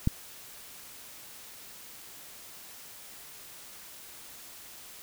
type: click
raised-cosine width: 5 ms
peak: -11 dBFS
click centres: 0.074 s
effects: white hiss -48 dBFS RMS until 5.02 s